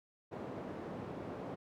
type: band-pass noise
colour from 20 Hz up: white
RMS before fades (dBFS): -44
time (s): 0.31-1.56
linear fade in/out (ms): 20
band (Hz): 120 to 510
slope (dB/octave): 12
effects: none